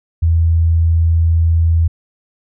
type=tone; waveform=sine; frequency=82.6 Hz; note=E2; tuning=4 cents sharp; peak=-9 dBFS; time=0.22-1.88 s; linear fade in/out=10 ms; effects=none